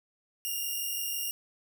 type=tone pair together; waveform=5% pulse; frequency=2794 / 2840 Hz; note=F7 / F7; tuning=0 / +28 cents; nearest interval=unison; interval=28 cents; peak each=-25 dBFS; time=0.45-1.31 s; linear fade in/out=0 ms; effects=none